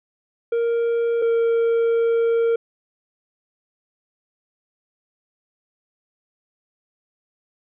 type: tone pair in turn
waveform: triangle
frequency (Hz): 466.2 / 461.6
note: A#4 / A#4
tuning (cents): 0 / -17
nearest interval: unison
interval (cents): 17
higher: first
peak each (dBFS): -16 / -14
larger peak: second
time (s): 0.52-1.22 / 1.22-2.56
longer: second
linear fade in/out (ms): 5
effects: resampled to 8000 Hz